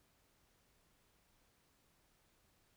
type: silence
effects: pink hiss -74 dBFS RMS until 2.76 s